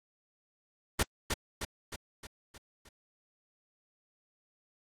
pink noise with echo, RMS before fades -26 dBFS, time 0.99-1.03 s, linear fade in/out 5 ms, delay 310 ms, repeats 6, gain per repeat -5 dB, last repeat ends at 2.89 s, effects low-pass 11000 Hz 12 dB/octave + Opus 32 kbps

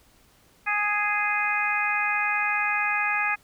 harmonic tone, 415.3 Hz, G#4, in tune, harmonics 2 / 3 / 4 / 5 / 6, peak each -30 / -30 / -28 / -29 / -27 dBFS, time 0.66-3.36 s, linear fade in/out 20 ms, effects pink hiss -59 dBFS RMS until 3.43 s

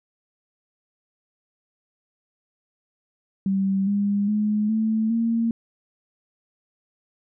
sine tone with pitch steps, 193.9 / 202.3 / 211 / 220 / 229.5 Hz, G3 / G#3 / G#3 / A3 / A#3, -19 / -45 / +28 / 0 / -27 cents, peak -19 dBFS, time 3.46-5.51 s, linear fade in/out 2 ms, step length 410 ms, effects none

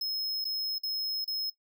square tone with dropouts, 5160 Hz, E8, 38 cents flat, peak -30 dBFS, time 0.01-1.5 s, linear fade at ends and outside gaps 5 ms, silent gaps 0.444-0.451 / 0.784-0.833 / 1.245-1.277 s, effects noise-tail reverb RT60 0.1 s tail -19 dB re dry

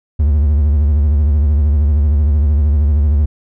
triangle tone with vibrato, 73.42 Hz, D2, in tune, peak -7 dBFS, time 0.19-3.26 s, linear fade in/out 10 ms, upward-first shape sine, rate 13 Hz, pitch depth 110 cents each way, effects none

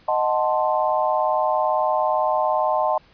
sine chord, D# diminished seventh, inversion none, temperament equal, 622.3 / 740 / 880 / 1046.5 Hz, D#5 / F#5 / A5 / C6, 0 / 0 / 0 / 0 cents, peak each -22 / -24 / -23 / -25 dBFS, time 0.08-2.98 s, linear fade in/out 5 ms, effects pink hiss -54 dBFS RMS until 3.13 s + resampled to 11025 Hz

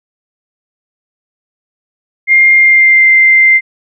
sine tone with pitch glide, 2116 to 2087 Hz, C7 to C7, +19 to -5 cents, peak -3 dBFS, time 2.27-3.61 s, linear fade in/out 50 ms, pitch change -24 cents, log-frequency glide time 2.55-3.08 s, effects none

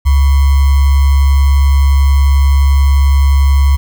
sine tone with sample-and-hold, 69.3 Hz, C#2, in tune, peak -5 dBFS, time 0.05-3.77 s, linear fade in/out 20 ms, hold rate 1050 Hz, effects none

